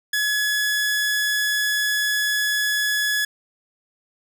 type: tone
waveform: sawtooth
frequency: 1696 Hz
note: G#6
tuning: 36 cents sharp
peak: -16 dBFS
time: 0.13-3.25 s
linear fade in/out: 5 ms
effects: none